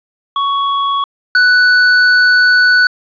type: tone pair in turn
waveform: square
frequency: 1116 / 1485.9 Hz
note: C#6 / F#6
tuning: +11 / +7 cents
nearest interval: perfect fourth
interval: 496 cents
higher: second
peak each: -13 / -7 dBFS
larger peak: second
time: 0.36-1.04 / 1.35-2.87 s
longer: second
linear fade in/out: 2 ms
effects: resampled to 11025 Hz + 8-bit